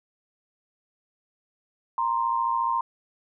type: tone pair together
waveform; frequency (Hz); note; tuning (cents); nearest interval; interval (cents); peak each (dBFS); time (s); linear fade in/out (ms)
sine; 932.3 / 1046.5; A#5 / C6; 0 / 0; major second; 200; -25; 1.98-2.81; 2
effects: none